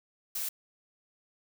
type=noise; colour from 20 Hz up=blue; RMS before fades=-34 dBFS; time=0.35-0.49 s; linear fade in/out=5 ms; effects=none